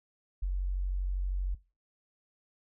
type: tone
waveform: sine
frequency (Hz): 46.34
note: F#1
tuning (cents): +3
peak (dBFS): -28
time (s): 0.42-1.55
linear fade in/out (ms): 10
effects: noise-tail reverb RT60 0.3 s tail -20 dB re dry